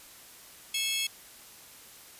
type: tone cluster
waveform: sawtooth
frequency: 2188 / 2623 / 3321 / 4319 Hz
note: C#7 / E7 / G#7 / C#8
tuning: -23 / -9 / -1 / -46 cents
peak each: -36 / -31 / -27 / -36 dBFS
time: 0.74-1.07 s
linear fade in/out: 5 ms
effects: white hiss -51 dBFS RMS until 2.19 s + resampled to 32000 Hz